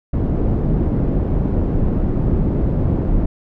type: low-pass noise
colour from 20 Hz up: pink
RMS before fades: -17 dBFS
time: 0.13-3.26 s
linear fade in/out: 5 ms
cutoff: 340 Hz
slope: 12 dB/octave
effects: none